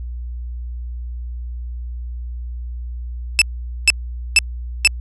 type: tone bursts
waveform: sawtooth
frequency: 2637 Hz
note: E7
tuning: in tune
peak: -4 dBFS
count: 4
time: 3.39-4.874 s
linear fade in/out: 0 ms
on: 26 ms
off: 460 ms
effects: added 60 Hz sine -25 dBFS peak until 5 s + resampled to 24000 Hz